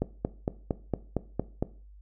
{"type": "click train", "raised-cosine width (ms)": 2, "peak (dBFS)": -13, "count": 8, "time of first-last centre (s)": [0.02, 1.626], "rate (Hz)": 4.36, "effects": ["noise-tail reverb RT60 0.4 s tail -17 dB re dry", "added 50 Hz sine -48 dBFS peak until 2.01 s"]}